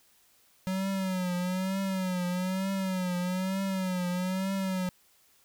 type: tone with vibrato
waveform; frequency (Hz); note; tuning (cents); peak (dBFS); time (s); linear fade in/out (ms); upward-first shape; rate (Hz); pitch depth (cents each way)
square; 186; F#3; +9; -29; 0.67-4.89; 0; triangle; 1.1; 86
effects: white hiss -64 dBFS RMS until 5.44 s